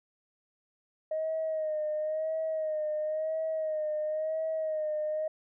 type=tone with vibrato; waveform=sine; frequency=624 Hz; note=D#5; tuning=5 cents sharp; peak=-28 dBFS; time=1.11-5.28 s; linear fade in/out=5 ms; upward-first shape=sine; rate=0.97 Hz; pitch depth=42 cents each way; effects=tanh soft clip ceiling -24 dBFS